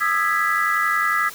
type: chord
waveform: sine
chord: E major seventh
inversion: third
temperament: equal with one note detuned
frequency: 1227.4 / 1318.5 / 1661.2 / 1975.5 Hz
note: D#6 / E6 / G#6 / B6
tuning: -24 / 0 / 0 / 0 cents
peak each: -23 dBFS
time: 0-1.3 s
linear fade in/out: 20 ms
effects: white hiss -38 dBFS RMS until 1.34 s